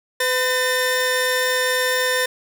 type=tone pair together; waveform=sawtooth; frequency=505.7 / 1802 Hz; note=B4 / A6; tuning=+41 / +41 cents; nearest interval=octave + minor seventh; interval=2200 cents; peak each=-17 dBFS; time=0.2-2.26 s; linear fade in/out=5 ms; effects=none